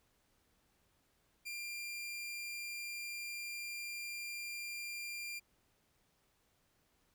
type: tone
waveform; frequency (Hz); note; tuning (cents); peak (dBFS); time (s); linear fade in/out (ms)
sawtooth; 2388; D7; +28; -38; 1.45-5.4; 20
effects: pink hiss -75 dBFS RMS until 7.14 s